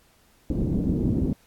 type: low-pass noise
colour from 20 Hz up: white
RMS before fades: -24 dBFS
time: 0.5-1.33 s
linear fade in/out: 2 ms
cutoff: 310 Hz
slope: 24 dB/octave
effects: pink hiss -60 dBFS RMS until 1.46 s + AAC 64 kbps